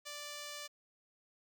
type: tone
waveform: 5% pulse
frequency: 587.3 Hz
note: D5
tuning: in tune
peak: -32 dBFS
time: 0.05-0.68 s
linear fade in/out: 20 ms
effects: none